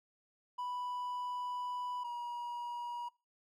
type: tone pair in turn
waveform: triangle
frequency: 987.8 / 959.1 Hz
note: B5 / A#5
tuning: 0 / +49 cents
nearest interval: minor second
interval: 51 cents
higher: first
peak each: -35 / -36 dBFS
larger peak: first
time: 0.58-2.04 / 2.04-3.09 s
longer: first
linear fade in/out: 10 ms
effects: noise-tail reverb RT60 0.3 s tail -22 dB re dry